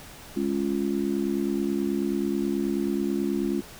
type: chord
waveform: sine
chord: Db major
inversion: second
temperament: just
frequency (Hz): 207.9 / 277.2 / 346.5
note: Ab3 / Db4 / F4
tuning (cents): +2 / 0 / -14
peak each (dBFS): -28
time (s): 0.36-3.61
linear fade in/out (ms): 10
effects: pink hiss -45 dBFS RMS until 3.79 s